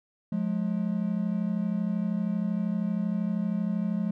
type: tone pair together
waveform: triangle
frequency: 178.71 / 211.5 Hz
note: F3 / G#3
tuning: +40 / +32 cents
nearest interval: minor third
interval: 292 cents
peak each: -27 / -26 dBFS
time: 0.32-4.11 s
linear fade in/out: 5 ms
effects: none